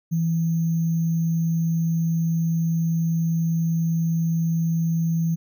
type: tone with sample-and-hold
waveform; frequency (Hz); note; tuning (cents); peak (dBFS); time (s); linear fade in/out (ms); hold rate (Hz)
sine; 164.9; E3; +1; -19; 0.11-5.36; 20; 6300
effects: none